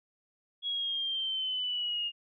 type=linear sweep; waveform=sine; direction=down; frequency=3339 to 2830 Hz; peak=-30 dBFS; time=0.62-2.12 s; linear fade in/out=50 ms; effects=none